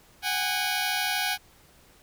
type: tone pair together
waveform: 10% pulse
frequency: 745.1 / 818 Hz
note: F#5 / G#5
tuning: +12 / -26 cents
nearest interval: major second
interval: 162 cents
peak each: -20 dBFS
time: 0.22-1.38 s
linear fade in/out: 50 ms
effects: pink hiss -57 dBFS RMS until 2.02 s